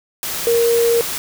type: tone in noise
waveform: sine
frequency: 467 Hz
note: A#4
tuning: 3 cents sharp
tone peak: -12 dBFS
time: 0.47-1.01 s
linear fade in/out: 0 ms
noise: white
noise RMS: -24 dBFS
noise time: 0.23-1.18 s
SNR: +9 dB
effects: none